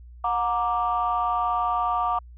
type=chord; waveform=sine; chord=Gb augmented; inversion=none; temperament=equal with one note detuned; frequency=723.9 / 932.3 / 1174.7 Hz; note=Gb5 / Bb5 / D6; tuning=-38 / 0 / 0 cents; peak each=-25 / -27 / -24 dBFS; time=0.24-2.19 s; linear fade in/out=5 ms; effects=tanh soft clip ceiling -14 dBFS + added 60 Hz sine -42 dBFS peak until 2.37 s

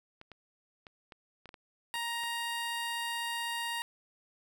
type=clicks; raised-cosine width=0.3 ms; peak=-32 dBFS; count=9; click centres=0.214 / 0.317 / 0.868 / 1.122 / 1.457 / 1.491 / 1.542 / 1.955 / 2.236 s
type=tone; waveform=15% pulse; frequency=936 Hz; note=A#5; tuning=7 cents sharp; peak=-27 dBFS; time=1.94-3.82 s; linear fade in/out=0 ms
effects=none

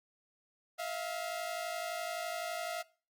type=tone pair together; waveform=sawtooth; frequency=646.7 / 698.5 Hz; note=E5 / F5; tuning=-33 / 0 cents; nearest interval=minor second; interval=133 cents; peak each=-36 / -35 dBFS; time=0.78-2.83 s; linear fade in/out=20 ms; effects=noise-tail reverb RT60 0.4 s tail -22 dB re dry + Opus 48 kbps

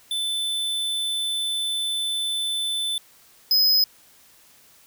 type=tone pair in turn; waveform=square; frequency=3520 / 5058 Hz; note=A7 / D#8; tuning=0 / +28 cents; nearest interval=tritone; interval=628 cents; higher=second; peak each=-24 / -16 dBFS; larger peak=second; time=0.11-2.98 / 3.51-3.84 s; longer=first; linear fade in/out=2 ms; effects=white hiss -54 dBFS RMS until 4.86 s

